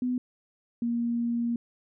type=tone pair in turn; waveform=sine; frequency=249.7 / 235.7 Hz; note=B3 / A#3; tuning=+19 / +19 cents; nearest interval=minor second; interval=100 cents; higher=first; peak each=-25 dBFS; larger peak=neither; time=0.02-0.18 / 0.82-1.56 s; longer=second; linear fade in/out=2 ms; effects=none